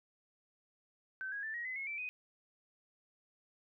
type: tone with pitch steps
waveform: sine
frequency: 1538 / 1648.4 / 1766.7 / 1893.5 / 2029 / 2175 / 2331 / 2498 Hz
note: G6 / G#6 / A6 / A#6 / B6 / C#7 / D7 / D#7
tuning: -33 / -13 / +7 / +27 / +46 / -33 / -14 / +6 cents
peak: -38 dBFS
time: 1.21-2.09 s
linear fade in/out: 0 ms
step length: 110 ms
effects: none